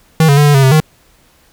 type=tone with pitch steps; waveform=square; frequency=159.8 / 141.3 / 146.7 / 145.7 / 136 / 132.3 / 155.3 Hz; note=D#3 / C#3 / D3 / D3 / C#3 / C3 / D#3; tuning=+47 / +34 / -2 / -13 / -33 / +20 / -3 cents; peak=-6 dBFS; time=0.2-0.802 s; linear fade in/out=2 ms; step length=86 ms; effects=pink hiss -50 dBFS RMS until 1.52 s